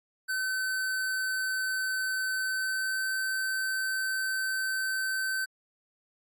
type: tone with pitch glide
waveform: square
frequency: 1527 to 1538.5 Hz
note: G6 to G6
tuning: -46 to -33 cents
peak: -29 dBFS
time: 0.28-5.46 s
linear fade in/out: 20 ms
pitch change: +13 cents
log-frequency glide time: 2.38-3.07 s
effects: AAC 64 kbps